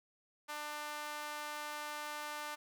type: tone with high-pass filter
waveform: sawtooth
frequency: 298 Hz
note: D4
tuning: 25 cents sharp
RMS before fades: -43 dBFS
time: 0.48-2.56 s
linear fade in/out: 20 ms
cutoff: 990 Hz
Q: 1.4
effects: none